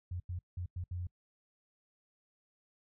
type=tone bursts at uneven times; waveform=sine; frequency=88.9 Hz; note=F2; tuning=31 cents sharp; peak=-36 dBFS; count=5; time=0.11-0.2 / 0.29-0.39 / 0.57-0.66 / 0.76-0.84 / 0.91-1.07 s; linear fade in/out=5 ms; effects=noise-tail reverb RT60 0.1 s tail -25 dB re dry